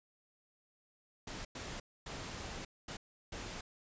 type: noise bursts at uneven times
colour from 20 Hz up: pink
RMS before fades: -44 dBFS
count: 5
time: 1.27-1.45 / 1.55-1.8 / 2.06-2.65 / 2.88-2.97 / 3.32-3.61 s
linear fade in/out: 5 ms
effects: resampled to 16000 Hz